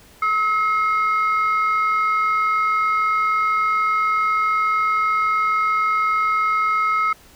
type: tone pair together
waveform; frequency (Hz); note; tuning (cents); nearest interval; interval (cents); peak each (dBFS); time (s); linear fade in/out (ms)
sine; 1286.6 / 2143; E6 / C7; -42 / +41; major sixth; 883; -16 / -23; 0.22-7.13; 5
effects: tanh soft clip ceiling -11 dBFS + pink hiss -49 dBFS RMS until 7.35 s